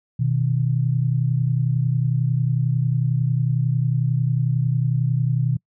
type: tone pair together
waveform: sine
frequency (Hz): 124.13 / 155.2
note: B2 / D#3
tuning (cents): +9 / -4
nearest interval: major third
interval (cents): 387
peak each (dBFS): -19 / -22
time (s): 0.19-5.57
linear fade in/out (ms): 10
effects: noise-tail reverb RT60 0.1 s tail -26 dB re dry